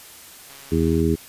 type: click train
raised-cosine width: 0.2 ms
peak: -28 dBFS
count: 70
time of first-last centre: 0.5-1 s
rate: 138 Hz
type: harmonic tone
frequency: 81.5 Hz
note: E2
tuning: 19 cents flat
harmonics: 1 / 2 / 3 / 4 / 5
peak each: -23 / -23 / -23 / -23 / -23 dBFS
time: 0.71-1.16 s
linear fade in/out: 20 ms
effects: white hiss -43 dBFS RMS until 1.28 s + resampled to 32000 Hz